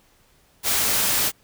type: noise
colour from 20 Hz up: white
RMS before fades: -21 dBFS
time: 0.63-1.32 s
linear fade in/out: 50 ms
effects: pink hiss -59 dBFS RMS until 1.43 s